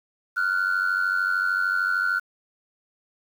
sine tone pair together, 1395.7 / 1489 Hz, F6 / F#6, -2 / +11 cents, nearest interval minor second, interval 113 cents, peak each -22 dBFS, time 0.36-2.2 s, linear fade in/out 20 ms, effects tanh soft clip ceiling -17 dBFS + 8-bit

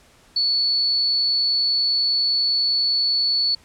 sine tone, 4435 Hz, C#8, in tune, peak -17 dBFS, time 0.36-3.55 s, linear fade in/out 5 ms, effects pink hiss -53 dBFS RMS until 3.64 s + low-pass 10000 Hz 12 dB/octave

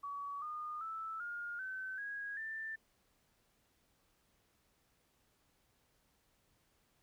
sine tone with pitch steps, 1133 / 1221.4 / 1316.6 / 1419.3 / 1529.9 / 1649.3 / 1777.9 Hz, C#6 / D#6 / E6 / F6 / G6 / G#6 / A6, +37 / -32 / -3 / +28 / -43 / -12 / +18 cents, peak -40 dBFS, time 0.03-2.76 s, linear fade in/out 10 ms, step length 390 ms, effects pink hiss -75 dBFS RMS until 7.02 s

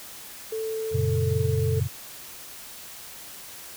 sine tone, 442 Hz, A4, 8 cents sharp, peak -27 dBFS, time 0.52-1.8 s, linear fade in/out 5 ms
sine chord, F# major, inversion none, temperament equal, 92.5 / 116.54 / 138.59 Hz, F#2 / A#2 / C#3, 0 / 0 / 0 cents, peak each -26 / -26 / -27 dBFS, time 0.91-1.89 s, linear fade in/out 50 ms
effects white hiss -42 dBFS RMS until 3.76 s

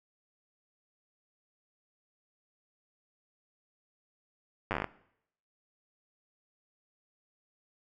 slowing click train, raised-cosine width 0.5 ms, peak -16 dBFS, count 10, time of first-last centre 4.71-4.843 s, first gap 9 ms, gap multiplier 1.12, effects noise-tail reverb RT60 0.7 s tail -19 dB re dry

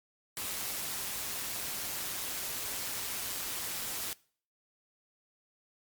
white noise with amplitude modulation, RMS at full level -35 dBFS, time 0.37-4.13 s, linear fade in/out 0 ms, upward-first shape sine, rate 189 Hz, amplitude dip 40%, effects noise-tail reverb RT60 0.5 s tail -23 dB re dry + MP3 96 kbps

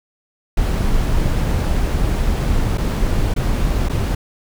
brown noise with dropouts, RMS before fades -17 dBFS, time 0.57-4.15 s, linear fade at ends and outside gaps 5 ms, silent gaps 2.775-2.78 / 3.34-3.362 / 3.887-3.895 s, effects none

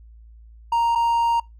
triangle tone with dropouts, 932.3 Hz, A#5, in tune, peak -15 dBFS, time 0.72-1.4 s, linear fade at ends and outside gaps 5 ms, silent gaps 0.952-0.956 s, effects noise-tail reverb RT60 0.2 s tail -24 dB re dry + added 56 Hz sine -43 dBFS peak until 1.59 s

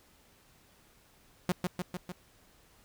sawtooth tone with echo, 179.5 Hz, F3, 48 cents sharp, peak -22 dBFS, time 1.49-1.52 s, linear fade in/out 0 ms, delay 150 ms, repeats 4, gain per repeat -3 dB, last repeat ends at 2.12 s, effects pink hiss -63 dBFS RMS until 2.84 s

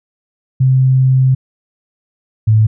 sine tone pair in turn, 130.81 / 109.02 Hz, C3 / A2, 0 / -15 cents, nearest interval minor third, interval 315 cents, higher first, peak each -7 / -6 dBFS, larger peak second, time 0.6-1.35 / 2.47-2.67 s, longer first, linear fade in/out 10 ms, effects none

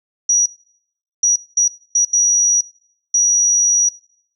sine tone bursts at uneven times, 5800 Hz, F#8, 35 cents flat, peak -10 dBFS, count 6, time 0.29-0.46 / 1.23-1.36 / 1.57-1.68 / 1.95-2.05 / 2.13-2.61 / 3.14-3.89 s, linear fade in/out 5 ms, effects noise-tail reverb RT60 0.7 s tail -23 dB re dry

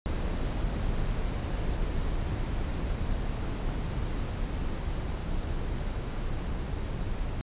brown noise with level ramp, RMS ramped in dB -29 to -32 dBFS, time 0.06-7.41 s, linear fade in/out 0 ms, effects resampled to 8000 Hz

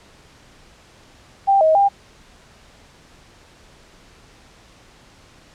sine tone with pitch steps, 787 / 633 / 798 Hz, G5 / D#5 / G5, +7 / +30 / +31 cents, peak -11 dBFS, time 1.47-1.89 s, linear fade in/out 20 ms, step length 140 ms, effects pink hiss -49 dBFS RMS until 5.54 s + low-pass 7000 Hz 12 dB/octave

